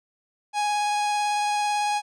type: tone with vibrato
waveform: 45% pulse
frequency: 830.6 Hz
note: G#5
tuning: in tune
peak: -22 dBFS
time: 0.53-2.02 s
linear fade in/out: 50 ms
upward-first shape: sine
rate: 18 Hz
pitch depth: 10 cents each way
effects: resampled to 22050 Hz